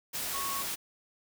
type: tone in noise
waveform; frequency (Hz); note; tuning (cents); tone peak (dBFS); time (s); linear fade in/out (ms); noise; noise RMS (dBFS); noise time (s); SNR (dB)
sine; 1105; C#6; -6; -35; 0.33-0.63; 20; white; -35; 0.13-0.76; -3
effects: none